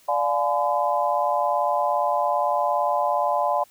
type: chord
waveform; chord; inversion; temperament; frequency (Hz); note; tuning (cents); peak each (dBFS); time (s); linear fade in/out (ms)
sine; D diminished seventh; none; just; 587.3 / 704.8 / 845.8 / 1014.9; D5 / F5 / Ab5 / Cb6; 0 / +16 / +31 / +47; -25; 0.08-3.64; 10
effects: white hiss -56 dBFS RMS until 3.7 s